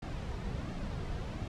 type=noise with flanger; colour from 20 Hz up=brown; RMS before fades=-38 dBFS; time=0.02-1.48 s; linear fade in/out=5 ms; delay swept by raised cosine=2 to 3.7 ms; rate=1.4 Hz; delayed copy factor=-0.5; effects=low-pass 6000 Hz 12 dB/octave